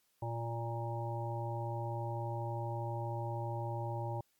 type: harmonic tone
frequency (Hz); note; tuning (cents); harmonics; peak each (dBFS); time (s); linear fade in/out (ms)
116.54; A#2; 0; 1 / 3 / 5 / 7 / 8; -37 / -45 / -44 / -43 / -45; 0.22-4.21; 5
effects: white hiss -75 dBFS RMS until 4.39 s + MP3 96 kbps